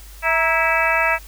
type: harmonic tone with a mistuned harmonic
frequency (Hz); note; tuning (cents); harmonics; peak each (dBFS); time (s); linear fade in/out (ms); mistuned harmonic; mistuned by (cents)
327.7; E4; -10; 2 / 3 / 4 / 5 / 6 / 7 / 8; -23 / -23 / -23 / -23 / -23 / -23 / -23; 0.22-1.19; 50; 3; -70
effects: added 50 Hz sine -38 dBFS peak until 1.27 s + white hiss -45 dBFS RMS until 1.27 s